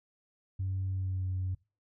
sine tone with pitch glide, 95 to 92.88 Hz, F#2 to F#2, +46 to +7 cents, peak -29 dBFS, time 0.59-1.55 s, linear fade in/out 10 ms, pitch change -39 cents, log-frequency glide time 0.9-1.27 s, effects noise-tail reverb RT60 0.3 s tail -23 dB re dry + tanh soft clip ceiling -27 dBFS

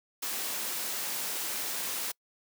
white noise, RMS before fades -34 dBFS, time 0.22-2.12 s, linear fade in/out 10 ms, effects noise-tail reverb RT60 0.1 s tail -26 dB re dry + high-pass 200 Hz 12 dB/octave

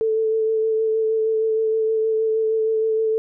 sine tone with vibrato, 441.3 Hz, A4, 5 cents sharp, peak -17 dBFS, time 0.01-3.18 s, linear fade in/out 0 ms, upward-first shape sine, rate 6.4 Hz, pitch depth 16 cents each way, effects none

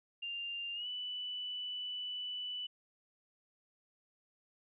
sine tone with pitch glide, 2794 to 2977 Hz, F7 to F#7, 0 to +10 cents, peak -38 dBFS, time 0.22-2.67 s, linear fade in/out 10 ms, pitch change +110 cents, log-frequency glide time 0.74-0.87 s, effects none

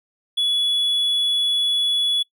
triangle tone, 3400 Hz, G#7, 40 cents sharp, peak -16 dBFS, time 0.37-2.23 s, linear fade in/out 10 ms, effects noise-tail reverb RT60 0.1 s tail -22 dB re dry

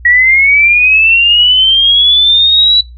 sine linear sweep, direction up, 1907 to 3951 Hz, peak -4 dBFS, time 0.05-2.81 s, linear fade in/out 5 ms, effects noise-tail reverb RT60 0.2 s tail -20 dB re dry + added 60 Hz sine -29 dBFS peak until 2.97 s

